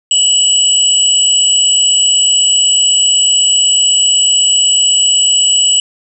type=tone pair together; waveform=sine; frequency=2960 / 7866 Hz; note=F#7 / B8; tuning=0 / -8 cents; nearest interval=octave + perfect fourth; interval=1692 cents; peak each=-10 dBFS; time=0.11-5.8 s; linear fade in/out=2 ms; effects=none